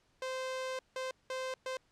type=tone bursts at uneven times; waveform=sawtooth; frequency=519 Hz; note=C5; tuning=14 cents flat; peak=-32 dBFS; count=4; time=0.22-0.79 / 0.96-1.11 / 1.3-1.54 / 1.66-1.77 s; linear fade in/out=2 ms; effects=pink hiss -72 dBFS RMS until 1.91 s + low-pass 7000 Hz 12 dB/octave